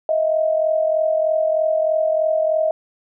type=tone pair together; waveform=sine; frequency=630.8 / 674 Hz; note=D#5 / E5; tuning=+24 / +38 cents; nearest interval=minor second; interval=114 cents; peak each=-16 / -23 dBFS; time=0.09-2.71 s; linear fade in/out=2 ms; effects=none